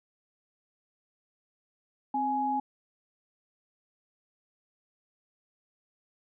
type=tone pair together; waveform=sine; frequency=263.3 / 836 Hz; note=C4 / G#5; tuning=+11 / +11 cents; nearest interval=octave + minor sixth; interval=2000 cents; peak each=-33 / -27 dBFS; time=2.14-2.6 s; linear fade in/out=5 ms; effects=none